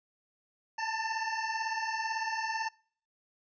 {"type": "beating tone pair", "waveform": "25% pulse", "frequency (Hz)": [880, 898], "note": ["A5", "A5"], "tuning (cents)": [0, 35], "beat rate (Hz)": 18, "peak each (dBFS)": [-32, -30], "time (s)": [0.78, 2.69], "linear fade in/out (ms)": 10, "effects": ["noise-tail reverb RT60 0.5 s tail -25 dB re dry", "resampled to 16000 Hz"]}